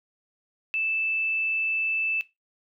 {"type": "tone", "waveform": "sine", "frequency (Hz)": 2637, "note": "E7", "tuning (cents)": 0, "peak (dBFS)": -24, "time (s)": [0.74, 2.21], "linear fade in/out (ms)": 0, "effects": ["noise-tail reverb RT60 0.2 s tail -17 dB re dry"]}